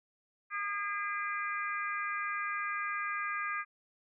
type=harmonic tone with a mistuned harmonic; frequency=407.3 Hz; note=G#4; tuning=34 cents flat; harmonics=3 / 4 / 5 / 6; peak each=-36 / -38 / -40 / -42 dBFS; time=0.5-3.65 s; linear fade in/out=50 ms; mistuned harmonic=6; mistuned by=-35 cents; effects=none